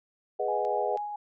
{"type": "chord", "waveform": "sine", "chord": "G# minor seventh", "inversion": "none", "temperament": "equal", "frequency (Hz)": [415.3, 493.9, 622.3, 740], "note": ["G#4", "B4", "D#5", "F#5"], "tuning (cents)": [0, 0, 0, 0], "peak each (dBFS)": -32, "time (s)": [0.39, 0.97], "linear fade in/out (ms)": 10}
{"type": "tone with tremolo", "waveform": "sine", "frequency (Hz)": 831, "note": "G#5", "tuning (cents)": 1, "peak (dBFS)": -30, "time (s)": [0.48, 1.16], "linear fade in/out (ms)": 5, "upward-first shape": "sine", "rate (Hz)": 4.4, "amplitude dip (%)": 35}
{"type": "clicks", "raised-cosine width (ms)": 0.2, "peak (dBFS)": -31, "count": 2, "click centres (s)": [0.65, 0.974]}
{"effects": []}